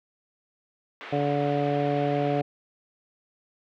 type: band-pass noise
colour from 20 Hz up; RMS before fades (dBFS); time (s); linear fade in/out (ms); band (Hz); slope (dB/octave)
white; -41; 1.01-2.41; 0; 300 to 2800; 24
type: harmonic tone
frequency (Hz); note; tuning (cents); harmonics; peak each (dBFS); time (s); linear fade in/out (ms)
144; D3; -34; 1 / 2 / 3 / 4 / 5; -29 / -29 / -29 / -29 / -29; 1.12-2.42; 10
effects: none